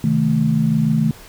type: chord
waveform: sine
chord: A diminished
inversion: first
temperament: just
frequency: 132 / 158.4 / 220 Hz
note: C3 / Eb3 / A3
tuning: +16 / +31 / 0 cents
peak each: -22 / -17 / -17 dBFS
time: 0.04-1.11 s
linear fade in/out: 2 ms
effects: pink hiss -42 dBFS RMS until 1.28 s